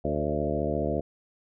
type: harmonic tone with a mistuned harmonic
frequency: 74.4 Hz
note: D2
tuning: 23 cents sharp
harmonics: 1 / 2 / 3 / 4 / 5 / 6 / 7 / 8 / 9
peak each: -34 / -34 / -34 / -34 / -34 / -34 / -34 / -34 / -34 dBFS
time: 0.04-1.01 s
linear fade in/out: 10 ms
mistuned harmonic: 7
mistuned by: +28 cents
effects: none